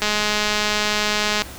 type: click train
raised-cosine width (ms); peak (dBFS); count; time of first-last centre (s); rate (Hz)
0.2; -3; 295; 0.02-1.42; 210
effects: pink hiss -37 dBFS RMS until 1.58 s

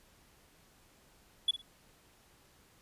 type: tone with echo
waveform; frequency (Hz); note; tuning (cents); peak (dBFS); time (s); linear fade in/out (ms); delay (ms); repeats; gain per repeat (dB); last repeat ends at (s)
triangle; 3413; G#7; +47; -23; 1.48-1.51; 5; 54; 2; -13; 1.618
effects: pink hiss -64 dBFS RMS until 2.81 s + resampled to 32000 Hz

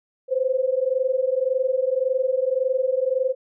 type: tone pair together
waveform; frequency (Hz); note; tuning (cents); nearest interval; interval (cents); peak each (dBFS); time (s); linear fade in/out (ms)
sine; 508.2 / 530; B4 / C5; +49 / +22; minor second; 73; -22; 0.28-3.35; 50
effects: none

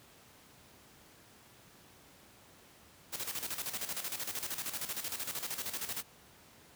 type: noise with tremolo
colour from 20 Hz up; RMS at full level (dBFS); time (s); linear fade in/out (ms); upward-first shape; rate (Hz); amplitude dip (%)
white; -37; 3.12-6.03; 20; square; 13; 65
effects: pink hiss -59 dBFS RMS until 6.75 s + high-pass 80 Hz 12 dB/octave

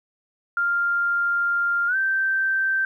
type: tone with pitch glide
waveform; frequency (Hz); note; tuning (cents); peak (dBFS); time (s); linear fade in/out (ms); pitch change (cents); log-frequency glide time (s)
sine; 1396.9 to 1558.9; F6 to G6; 0 to -10; -19; 0.57-2.85; 2; +190; 1.87-1.96
effects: 10-bit

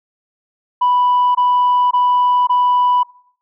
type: tone bursts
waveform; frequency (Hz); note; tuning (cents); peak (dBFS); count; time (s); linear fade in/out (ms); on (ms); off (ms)
sine; 987.8; B5; 0; -9; 4; 0.81-3.033; 10; 540; 21
effects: noise-tail reverb RT60 0.6 s tail -23 dB re dry + tanh soft clip ceiling -8 dBFS

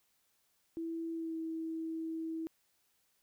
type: tone with pitch glide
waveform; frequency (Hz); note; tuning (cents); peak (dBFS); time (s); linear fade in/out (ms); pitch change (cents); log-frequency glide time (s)
sine; 329.6 to 323.9; E4 to E4; 0 to -30; -36; 0.77-2.47; 0; -30; 1.13-1.36
effects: white hiss -75 dBFS RMS until 3.22 s

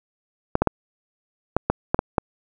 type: clicks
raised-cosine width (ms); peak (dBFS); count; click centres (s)
1; -3; 8; 0.554 / 0.62 / 0.673 / 1.566 / 1.7 / 1.945 / 1.991 / 2.182
effects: none

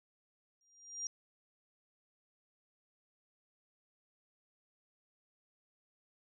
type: tone with exponential growth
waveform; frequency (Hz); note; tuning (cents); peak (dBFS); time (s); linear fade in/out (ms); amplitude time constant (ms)
sine; 5700; F8; +34; -34; 0.61-1.07; 1; 99
effects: none

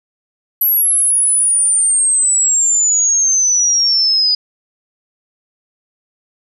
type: exponential sweep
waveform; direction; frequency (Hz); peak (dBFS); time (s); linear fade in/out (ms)
sine; down; 11840 to 4922; -10; 0.61-4.35; 5
effects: none

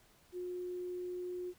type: tone with quantisation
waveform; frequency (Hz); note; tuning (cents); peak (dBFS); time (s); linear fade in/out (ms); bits
sine; 359.3; F4; +49; -38; 0.32-1.54; 50; 11
effects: pink hiss -66 dBFS RMS until 1.58 s

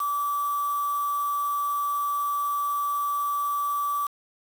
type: tone with quantisation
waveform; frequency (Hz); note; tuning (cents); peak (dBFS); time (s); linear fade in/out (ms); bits
sine; 1156; D6; -28; -24; 0-4.07; 5; 6
effects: none

